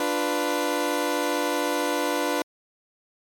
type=chord; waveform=20% pulse; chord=B diminished; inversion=first; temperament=equal; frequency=293.7 / 349.2 / 493.9 Hz; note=D4 / F4 / B4; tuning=0 / 0 / 0 cents; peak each=-22 / -24 / -22 dBFS; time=0-2.42 s; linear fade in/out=2 ms; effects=MP3 64 kbps